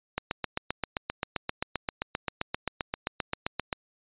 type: click train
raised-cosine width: 0.3 ms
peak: -12 dBFS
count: 28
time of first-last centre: 0.18-3.728 s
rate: 7.61 Hz
effects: resampled to 8000 Hz